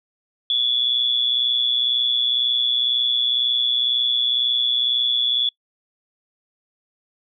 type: tone with amplitude modulation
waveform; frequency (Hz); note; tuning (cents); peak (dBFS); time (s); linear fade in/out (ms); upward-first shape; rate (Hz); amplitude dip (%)
sine; 3417; G#7; +49; -14; 0.5-5.49; 2; sine; 122; 70
effects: noise-tail reverb RT60 0.1 s tail -26 dB re dry

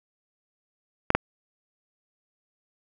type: clicks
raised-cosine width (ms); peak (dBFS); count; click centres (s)
0.5; -4; 2; 1.104 / 1.15
effects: none

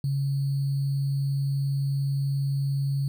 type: tone with sample-and-hold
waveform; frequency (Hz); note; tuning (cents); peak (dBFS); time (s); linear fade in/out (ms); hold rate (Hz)
sine; 138.59; C#3; 0; -23; 0.04-3.08; 2; 4410
effects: none

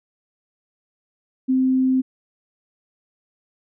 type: tone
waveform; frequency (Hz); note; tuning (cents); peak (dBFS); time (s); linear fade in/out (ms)
sine; 260; C4; -11; -15; 1.48-2.02; 20
effects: none

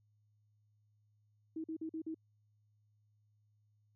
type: tone bursts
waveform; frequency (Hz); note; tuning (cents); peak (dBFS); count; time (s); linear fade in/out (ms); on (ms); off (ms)
sine; 320; D#4; +49; -38; 5; 1.56-2.145; 5; 81; 45
effects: added 105 Hz sine -70 dBFS peak until 3.95 s

